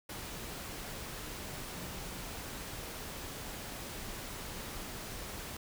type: tone in noise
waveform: sine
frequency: 180.6 Hz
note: F#3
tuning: 42 cents flat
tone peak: -50 dBFS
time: 1.76-2.29 s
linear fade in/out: 5 ms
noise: pink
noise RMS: -43 dBFS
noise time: 0.09-5.57 s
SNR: -10 dB
effects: none